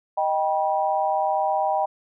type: chord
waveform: sine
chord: Eb augmented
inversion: none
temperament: equal with one note detuned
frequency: 622.3 / 784 / 968.6 Hz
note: Eb5 / G5 / B5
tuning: 0 / 0 / -34 cents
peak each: -25 / -22 / -27 dBFS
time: 0.17-1.86 s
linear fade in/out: 10 ms
effects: none